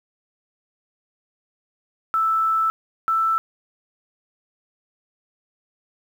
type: tone pair in turn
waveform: sine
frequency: 1318.5 / 1324.6 Hz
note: E6 / E6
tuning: 0 / +8 cents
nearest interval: unison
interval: 8 cents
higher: second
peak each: -17 dBFS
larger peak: neither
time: 2.14-2.7 / 3.08-3.38 s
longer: first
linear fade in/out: 0 ms
effects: 8-bit